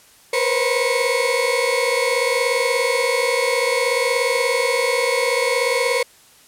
35% pulse tone cluster, 474.9 / 495.5 / 532 / 2200 Hz, A#4 / B4 / C5 / C#7, +32 / +6 / +29 / -14 cents, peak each -21 dBFS, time 0.33-6.03 s, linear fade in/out 5 ms, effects white hiss -50 dBFS RMS until 6.47 s + low-pass 12000 Hz 12 dB/octave

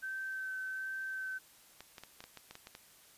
sine tone with vibrato, 1542 Hz, G6, 29 cents flat, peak -37 dBFS, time 0.02-1.39 s, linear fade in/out 20 ms, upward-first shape sine, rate 1.3 Hz, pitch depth 13 cents each way
clicks, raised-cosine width 0.2 ms, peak -30 dBFS, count 10, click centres 1.806 / 1.982 / 2.036 / 2.205 / 2.24 / 2.373 / 2.51 / 2.554 / 2.671 / 2.751 s
effects white hiss -61 dBFS RMS until 3.17 s + resampled to 32000 Hz

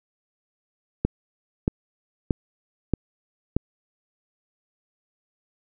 click train, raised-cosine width 3 ms, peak -7 dBFS, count 5, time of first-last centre 1.05-3.566 s, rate 1.59 Hz, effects none

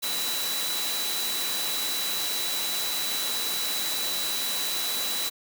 sine tone in noise, 3951 Hz, B7, in tune, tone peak -30 dBFS, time 0.02-5.3 s, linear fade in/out 20 ms, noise white, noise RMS -30 dBFS, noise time 0.02-5.3 s, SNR -3 dB, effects high-pass 200 Hz 12 dB/octave

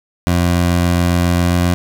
20% pulse tone with pitch glide, 87.31 to 87.97 Hz, F2 to F2, 0 to +13 cents, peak -7 dBFS, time 0.27-1.74 s, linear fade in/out 0 ms, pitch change +13 cents, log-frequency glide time 1.45-1.51 s, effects none

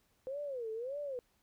sine tone with vibrato, 507 Hz, B4, 45 cents sharp, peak -37 dBFS, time 0.27-1.19 s, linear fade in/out 0 ms, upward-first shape sine, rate 1.7 Hz, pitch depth 250 cents each way, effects pink hiss -74 dBFS RMS until 1.42 s

